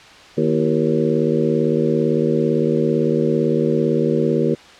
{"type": "harmonic tone with a mistuned harmonic", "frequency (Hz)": 77.78, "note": "D#2", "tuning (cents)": 0, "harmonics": [2, 3, 4, 5, 6, 7], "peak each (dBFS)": [-22, -21, -23, -21, -21, -27], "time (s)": [0.37, 4.55], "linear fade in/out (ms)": 10, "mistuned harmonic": 4, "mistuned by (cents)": 97, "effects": ["white hiss -42 dBFS RMS until 4.79 s", "low-pass 4000 Hz 12 dB/octave"]}